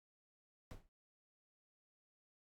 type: noise with exponential decay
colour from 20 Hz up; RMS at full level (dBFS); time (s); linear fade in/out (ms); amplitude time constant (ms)
brown; -42; 0.71-0.89; 0; 39
effects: AAC 64 kbps